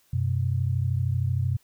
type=tone pair together; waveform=sine; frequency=93.89 / 126.9 Hz; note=F#2 / B2; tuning=+26 / +47 cents; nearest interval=perfect fourth; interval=521 cents; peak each=-25 dBFS; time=0.13-1.57 s; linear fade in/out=5 ms; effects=white hiss -64 dBFS RMS until 1.63 s